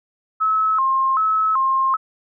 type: tone with vibrato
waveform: sine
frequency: 1173 Hz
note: D6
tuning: 2 cents flat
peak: -15 dBFS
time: 0.4-1.97 s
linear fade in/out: 20 ms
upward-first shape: square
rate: 1.3 Hz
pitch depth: 170 cents each way
effects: none